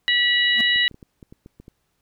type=harmonic tone; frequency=972 Hz; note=B5; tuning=28 cents flat; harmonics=2 / 3 / 4; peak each=-19 / -21 / -22 dBFS; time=0.08-0.88 s; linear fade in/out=0 ms
type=tone with exponential growth; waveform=square; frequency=229.3 Hz; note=A#3; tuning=28 cents flat; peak=-26 dBFS; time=0.53-0.61 s; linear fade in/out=2 ms; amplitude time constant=17 ms
type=clicks; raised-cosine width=3 ms; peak=-29 dBFS; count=9; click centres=0.76 / 0.913 / 0.944 / 1.028 / 1.228 / 1.325 / 1.461 / 1.6 / 1.681 s
effects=pink hiss -71 dBFS RMS until 2.01 s